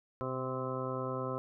harmonic tone with a mistuned harmonic, 130 Hz, C3, 11 cents flat, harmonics 1 / 2 / 3 / 4 / 5 / 6 / 8 / 9 / 10, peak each -40 / -42 / -41 / -39 / -46 / -51 / -42 / -51 / -43 dBFS, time 0.21-1.38 s, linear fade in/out 0 ms, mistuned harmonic 1, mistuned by -22 cents, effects none

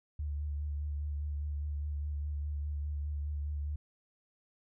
sine tone with vibrato, 73.42 Hz, D2, in tune, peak -33 dBFS, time 0.19-3.76 s, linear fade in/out 5 ms, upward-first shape sine, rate 4.9 Hz, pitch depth 27 cents each way, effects none

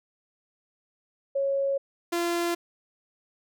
sine / sawtooth tone pair in turn, 551 / 343.4 Hz, C#5 / F4, -11 / -29 cents, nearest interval minor sixth, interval 818 cents, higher first, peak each -23 / -21 dBFS, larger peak second, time 1.35-1.78 / 2.12-2.55 s, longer neither, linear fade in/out 10 ms, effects none

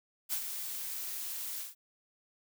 blue noise with ADSR envelope, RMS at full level -32 dBFS, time 0.29-1.75 s, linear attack 37 ms, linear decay 73 ms, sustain -7 dB, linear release 150 ms, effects none

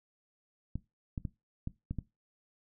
clicks, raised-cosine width 5 ms, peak -23 dBFS, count 6, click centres 0.756 / 1.178 / 1.252 / 1.674 / 1.91 / 1.987 s, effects noise-tail reverb RT60 0.2 s tail -18 dB re dry

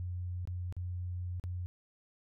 sine tone with dropouts, 89.4 Hz, F2, 41 cents sharp, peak -35 dBFS, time 0-1.66 s, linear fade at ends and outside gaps 0 ms, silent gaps 0.453-0.474 / 0.725-0.766 / 1.398-1.439 s, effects none

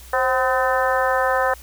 harmonic tone with a mistuned harmonic, 254.9 Hz, C4, 45 cents flat, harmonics 2 / 3 / 4 / 5 / 6 / 7, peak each -21 / -23 / -24 / -25 / -26 / -26 dBFS, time 0.13-1.54 s, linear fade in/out 5 ms, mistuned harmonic 2, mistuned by +57 cents, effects added 60 Hz sine -41 dBFS peak until 1.62 s + white hiss -45 dBFS RMS until 1.62 s

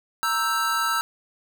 square chord, E diminished, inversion second, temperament equal, 932.3 / 1318.5 / 1568 Hz, Bb5 / E6 / G6, 0 / 0 / 0 cents, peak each -30 / -24 / -29 dBFS, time 0.23-1.01 s, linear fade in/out 0 ms, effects none

